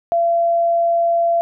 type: tone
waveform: sine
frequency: 680 Hz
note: F5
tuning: 46 cents flat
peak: -13 dBFS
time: 0.12-1.41 s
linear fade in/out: 0 ms
effects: none